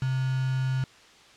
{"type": "tone with quantisation", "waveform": "sine", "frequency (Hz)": 130.81, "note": "C3", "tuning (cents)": 0, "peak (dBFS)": -24, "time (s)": [0.02, 0.84], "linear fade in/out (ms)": 2, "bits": 6, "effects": ["white hiss -53 dBFS RMS until 1.36 s", "low-pass 5000 Hz 12 dB/octave"]}